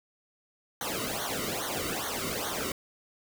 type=noise with flanger; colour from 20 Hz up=pink; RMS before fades=-33 dBFS; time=0.81-2.72 s; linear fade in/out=2 ms; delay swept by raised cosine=0.39 to 1.22 ms; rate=2.4 Hz; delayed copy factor=-0.95; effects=none